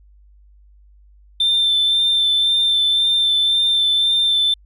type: tone with vibrato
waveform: triangle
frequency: 3561 Hz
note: A7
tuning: 20 cents sharp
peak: -11 dBFS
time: 1.4-4.54 s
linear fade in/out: 5 ms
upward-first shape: sine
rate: 1.9 Hz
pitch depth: 17 cents each way
effects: tanh soft clip ceiling -10 dBFS + added 50 Hz sine -46 dBFS peak until 4.65 s